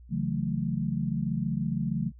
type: chord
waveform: sine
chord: F# minor seventh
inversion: second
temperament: equal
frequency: 138.59 / 164.81 / 185 / 220 Hz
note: C#3 / E3 / F#3 / A3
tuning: 0 / 0 / 0 / 0 cents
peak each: -32 dBFS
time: 0.09-2.12 s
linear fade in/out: 50 ms
effects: added 60 Hz sine -47 dBFS peak until 2.19 s